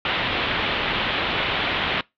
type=low-pass noise; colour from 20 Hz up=white; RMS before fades=-24 dBFS; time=0.05-2.01 s; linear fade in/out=2 ms; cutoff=3600 Hz; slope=48 dB/octave; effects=noise-tail reverb RT60 0.2 s tail -23 dB re dry

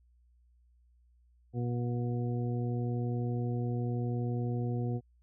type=harmonic tone; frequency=120.8 Hz; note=B2; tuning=38 cents flat; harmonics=1 / 2 / 3 / 4 / 6; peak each=-31 / -37 / -41 / -43 / -47 dBFS; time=1.53-5.01 s; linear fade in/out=50 ms; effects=added 60 Hz sine -62 dBFS peak until 5.22 s

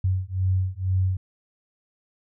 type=beating tone pair; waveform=sine; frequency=92.5 / 94.6 Hz; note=F#2 / F#2; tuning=0 / +39 cents; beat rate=2.1 Hz; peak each=-24 dBFS; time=0.04-1.17 s; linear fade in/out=5 ms; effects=none

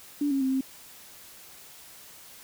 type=tone with pitch steps; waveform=sine; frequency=289.6 / 273.2 / 263.3 / 265.2 Hz; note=D4 / C#4 / C4 / C4; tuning=-24 / -25 / +11 / +23 cents; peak=-23 dBFS; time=0.21-0.61 s; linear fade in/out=5 ms; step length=100 ms; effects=white hiss -49 dBFS RMS until 2.43 s

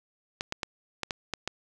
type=clicks; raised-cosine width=0.2 ms; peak=-13 dBFS; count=7; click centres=0.409 / 0.524 / 0.632 / 1.033 / 1.108 / 1.337 / 1.476 s; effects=none

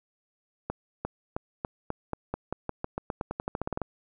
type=accelerating click train; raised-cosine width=1 ms; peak=-16 dBFS; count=22; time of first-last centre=0.7-3.817 s; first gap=350 ms; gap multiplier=0.9; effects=none

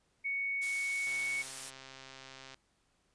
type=tone; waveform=sine; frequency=2224 Hz; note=C#7; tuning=5 cents sharp; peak=-32 dBFS; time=0.24-1.43 s; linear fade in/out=20 ms
type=noise; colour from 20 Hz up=blue; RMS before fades=-40 dBFS; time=0.61-1.71 s; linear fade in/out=20 ms
type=click train; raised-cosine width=0.2 ms; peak=-32 dBFS; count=197; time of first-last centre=1.07-2.544 s; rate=133 Hz
effects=pink hiss -74 dBFS RMS until 3.14 s + resampled to 22050 Hz

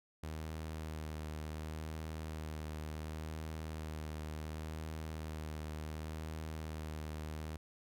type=tone with vibrato; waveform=sawtooth; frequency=78 Hz; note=D#2; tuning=5 cents sharp; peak=-37 dBFS; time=0.23-7.57 s; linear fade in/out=5 ms; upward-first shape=sine; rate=0.69 Hz; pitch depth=20 cents each way; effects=none

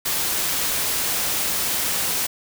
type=noise; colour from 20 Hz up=white; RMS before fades=-23 dBFS; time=0.05-2.27 s; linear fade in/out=10 ms; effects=none

